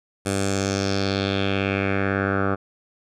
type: tone with low-pass filter sweep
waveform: 10% pulse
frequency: 98 Hz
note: G2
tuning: in tune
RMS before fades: -23 dBFS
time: 0.25-2.56 s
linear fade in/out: 20 ms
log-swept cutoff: 9500 to 1200 Hz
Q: 3.1
effects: none